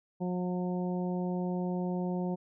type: harmonic tone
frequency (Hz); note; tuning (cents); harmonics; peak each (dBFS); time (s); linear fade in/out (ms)
180; F#3; -47; 1 / 2 / 3 / 4 / 5; -31 / -37 / -41 / -43 / -45; 0.2-2.36; 20
effects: none